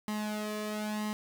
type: tone with flanger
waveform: sawtooth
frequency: 212.1 Hz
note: G#3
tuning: 37 cents sharp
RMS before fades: -35 dBFS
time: 0.08-1.13 s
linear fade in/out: 0 ms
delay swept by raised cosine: 1 to 1.73 ms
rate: 1 Hz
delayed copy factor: +0.75
effects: none